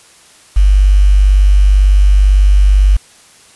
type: tone with quantisation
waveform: sine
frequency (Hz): 49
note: G1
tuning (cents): 0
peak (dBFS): -4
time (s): 0.56-2.97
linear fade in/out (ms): 10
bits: 5
effects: white hiss -43 dBFS RMS until 3.55 s + resampled to 24000 Hz